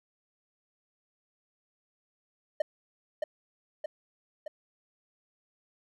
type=tone with echo; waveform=triangle; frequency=611 Hz; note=D#5; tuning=32 cents flat; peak=-21 dBFS; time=2.6-2.62 s; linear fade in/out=5 ms; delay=620 ms; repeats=3; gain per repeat=-4 dB; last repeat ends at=4.48 s; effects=none